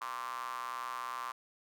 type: tone with high-pass filter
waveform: square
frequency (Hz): 61.2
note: B1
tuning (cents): -15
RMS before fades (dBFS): -40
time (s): 0.01-1.32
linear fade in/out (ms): 5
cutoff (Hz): 1100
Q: 8.5
effects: none

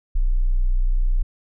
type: tone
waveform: sine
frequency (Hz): 30.72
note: B0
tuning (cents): -8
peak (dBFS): -15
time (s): 0.15-1.23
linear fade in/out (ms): 10
effects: none

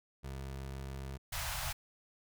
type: tone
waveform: 25% pulse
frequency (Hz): 67.2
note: C2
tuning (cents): +47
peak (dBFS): -37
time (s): 0.23-1.18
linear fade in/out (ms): 20
type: band-stop noise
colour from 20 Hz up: pink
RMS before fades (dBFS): -38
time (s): 1.32-1.73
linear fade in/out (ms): 10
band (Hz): 140 to 640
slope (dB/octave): 48
effects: none

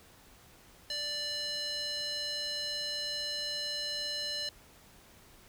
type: tone with band-pass filter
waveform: square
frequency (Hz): 587.3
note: D5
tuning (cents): 0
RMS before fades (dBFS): -36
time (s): 0.9-4.49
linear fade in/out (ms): 2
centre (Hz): 4200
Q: 3.5
effects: pink hiss -58 dBFS RMS until 5.48 s

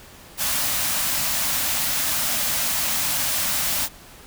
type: band-stop noise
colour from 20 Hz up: white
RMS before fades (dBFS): -23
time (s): 0.37-3.89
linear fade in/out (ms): 50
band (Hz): 310 to 530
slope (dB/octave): 96
effects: pink hiss -45 dBFS RMS until 4.26 s

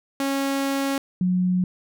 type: tone pair in turn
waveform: sawtooth / sine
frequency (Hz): 274.6 / 181.95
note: C#4 / F#3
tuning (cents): -16 / -29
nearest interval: perfect fifth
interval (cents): 713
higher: first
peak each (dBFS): -18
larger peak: neither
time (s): 0.2-0.98 / 1.21-1.64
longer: first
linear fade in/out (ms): 2
effects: none

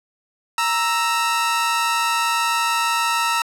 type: tone pair together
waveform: sawtooth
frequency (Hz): 932.3 / 1318.5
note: A#5 / E6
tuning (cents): 0 / 0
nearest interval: tritone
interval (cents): 600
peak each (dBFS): -17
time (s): 0.58-3.42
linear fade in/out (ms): 2
effects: low-pass 12000 Hz 12 dB/octave

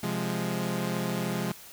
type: chord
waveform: sawtooth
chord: F minor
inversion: second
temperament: equal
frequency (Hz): 130.81 / 174.61 / 207.7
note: C3 / F3 / Ab3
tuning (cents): 0 / 0 / 0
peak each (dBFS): -31 / -28 / -28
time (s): 0.03-1.52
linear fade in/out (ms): 5
effects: white hiss -48 dBFS RMS until 1.72 s

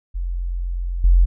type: tone with level steps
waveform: sine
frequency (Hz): 43.92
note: F1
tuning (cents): +11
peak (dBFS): -21 / -9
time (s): 0.14-1.26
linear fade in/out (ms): 20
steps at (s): 1.04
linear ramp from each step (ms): 5
effects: none

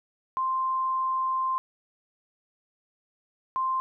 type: tone pair in turn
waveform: sine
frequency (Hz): 1046.5 / 1046.5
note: C6 / C6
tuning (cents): 0 / 0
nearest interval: unison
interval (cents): 0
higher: neither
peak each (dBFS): -24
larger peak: neither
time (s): 0.37-1.58 / 3.56-3.8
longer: first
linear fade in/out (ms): 0
effects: none

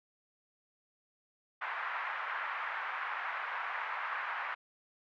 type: band-pass noise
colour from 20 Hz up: pink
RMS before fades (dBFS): -38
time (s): 1.61-4.55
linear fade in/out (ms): 10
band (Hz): 950 to 2000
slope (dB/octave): 24
effects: none

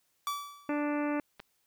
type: tone with exponential decay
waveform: 45% pulse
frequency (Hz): 1153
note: D6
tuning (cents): -32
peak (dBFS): -29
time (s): 0.27-0.83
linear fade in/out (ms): 1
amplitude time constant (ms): 120
type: harmonic tone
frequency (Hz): 293.8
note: D4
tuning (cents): +1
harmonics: 1 / 2 / 3 / 4 / 5 / 6 / 7 / 8 / 9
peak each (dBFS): -30 / -36 / -40 / -42 / -44 / -46 / -47 / -48 / -49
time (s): 0.69-1.2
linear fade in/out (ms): 2
type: clicks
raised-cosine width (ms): 0.3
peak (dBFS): -32 / -27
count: 2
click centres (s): 1.396 / 1.401
effects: white hiss -74 dBFS RMS until 1.66 s

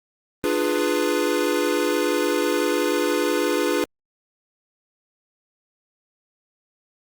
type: chord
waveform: square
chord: D diminished seventh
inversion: none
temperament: equal with one note detuned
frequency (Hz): 298.8 / 349.2 / 415.3 / 493.9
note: D4 / F4 / Ab4 / Cb5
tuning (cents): +30 / 0 / 0 / 0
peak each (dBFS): -26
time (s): 0.44-3.84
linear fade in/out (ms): 0
effects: Opus 24 kbps

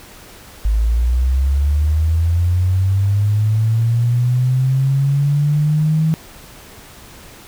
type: linear sweep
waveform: sine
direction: up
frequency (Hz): 51.91 to 160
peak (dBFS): -12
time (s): 0.65-6.14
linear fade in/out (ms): 0
effects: pink hiss -40 dBFS RMS until 7.47 s

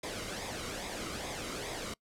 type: noise with flanger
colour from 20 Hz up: pink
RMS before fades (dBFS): -39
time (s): 0.03-1.94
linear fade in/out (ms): 5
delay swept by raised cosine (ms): 0.68 to 1.19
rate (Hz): 2.4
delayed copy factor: -0.55
effects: noise-tail reverb RT60 0.1 s tail -25 dB re dry + low-pass 9000 Hz 12 dB/octave

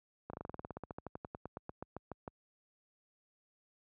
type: slowing click train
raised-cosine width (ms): 1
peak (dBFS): -28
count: 25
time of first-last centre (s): 0.3-2.278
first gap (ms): 34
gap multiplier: 1.07
effects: high-pass 60 Hz 12 dB/octave

